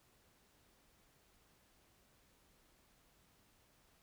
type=silence; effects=pink hiss -71 dBFS RMS until 4.02 s